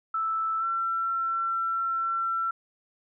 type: tone with pitch glide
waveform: sine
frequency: 1318.5 to 1349.3 Hz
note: E6 to E6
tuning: 0 to +40 cents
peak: -25 dBFS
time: 0.14-2.51 s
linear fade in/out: 5 ms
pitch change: +40 cents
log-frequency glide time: 0.59-0.64 s
effects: none